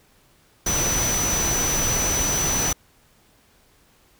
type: tone in noise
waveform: sine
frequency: 5980 Hz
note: F#8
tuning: 17 cents sharp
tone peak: -22 dBFS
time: 0.66-2.73 s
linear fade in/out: 5 ms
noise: pink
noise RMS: -25 dBFS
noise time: 0.66-2.73 s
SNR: 0 dB
effects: pink hiss -58 dBFS RMS until 4.19 s